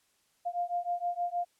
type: beating tone pair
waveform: sine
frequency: 698.5 / 704.9 Hz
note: F5 / F5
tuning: 0 / +16 cents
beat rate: 6.4 Hz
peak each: -33 / -33 dBFS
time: 0.45-1.45 s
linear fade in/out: 20 ms
effects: white hiss -71 dBFS RMS until 1.59 s + low-pass 11000 Hz 12 dB/octave